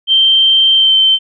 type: tone with pitch glide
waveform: sine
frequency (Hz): 3136 to 3102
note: G7 to G7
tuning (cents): 0 to -19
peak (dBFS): -6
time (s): 0.07-1.19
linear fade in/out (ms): 50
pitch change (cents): -19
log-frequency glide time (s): 0.75-0.94
effects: none

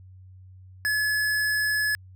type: tone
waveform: square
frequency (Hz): 1707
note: G#6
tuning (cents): +47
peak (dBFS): -23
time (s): 0.85-1.95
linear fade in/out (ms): 0
effects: added 93 Hz sine -45 dBFS peak until 2.15 s

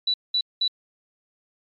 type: tone bursts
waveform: sine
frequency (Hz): 3951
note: B7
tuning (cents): 0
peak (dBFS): -19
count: 3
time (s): 0.07-0.68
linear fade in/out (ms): 5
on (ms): 70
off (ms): 200
effects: MP3 64 kbps

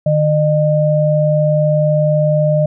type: tone pair together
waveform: sine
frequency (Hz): 152 / 608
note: D#3 / D#5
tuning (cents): -40 / -40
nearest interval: 2 octaves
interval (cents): 2400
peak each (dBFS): -13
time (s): 0.06-2.66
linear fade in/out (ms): 5
effects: none

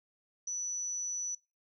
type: tone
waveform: sine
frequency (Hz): 5940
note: F#8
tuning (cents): +6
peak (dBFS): -34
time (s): 0.47-1.35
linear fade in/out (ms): 5
effects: noise-tail reverb RT60 0.3 s tail -24 dB re dry

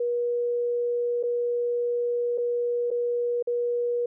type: tone with dropouts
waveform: sine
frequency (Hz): 480.6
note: B4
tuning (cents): -47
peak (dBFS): -23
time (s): 0-4.06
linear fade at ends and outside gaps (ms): 5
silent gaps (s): 1.229-1.235 / 2.377-2.381 / 2.905-2.912 / 3.426-3.472
effects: none

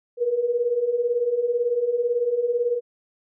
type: beating tone pair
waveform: sine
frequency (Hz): 466.2 / 484.2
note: A#4 / B4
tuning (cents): 0 / -34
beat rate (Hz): 18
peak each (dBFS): -26 / -21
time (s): 0.17-2.81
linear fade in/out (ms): 50
effects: none

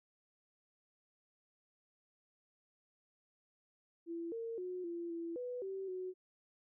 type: tone with pitch steps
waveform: sine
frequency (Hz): 336.2 / 458 / 363.7 / 341.6 / 335.5 / 494.1 / 385.2 / 369.4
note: E4 / A#4 / F#4 / F4 / E4 / B4 / G4 / F#4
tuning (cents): +34 / -31 / -30 / -38 / +31 / +1 / -30 / -3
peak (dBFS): -39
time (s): 4.06-6.14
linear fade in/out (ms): 50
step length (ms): 260
effects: none

